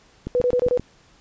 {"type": "click train", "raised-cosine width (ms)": 3, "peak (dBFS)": -15, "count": 5, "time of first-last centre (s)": [0.27, 0.796], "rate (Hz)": 7.6}
{"type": "tone bursts", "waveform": "sine", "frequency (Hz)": 493.9, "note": "B4", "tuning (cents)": 0, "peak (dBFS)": -16, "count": 5, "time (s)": [0.35, 0.775], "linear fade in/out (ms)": 0, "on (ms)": 65, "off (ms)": 25}
{"effects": ["pink hiss -55 dBFS RMS until 1.2 s", "resampled to 16000 Hz"]}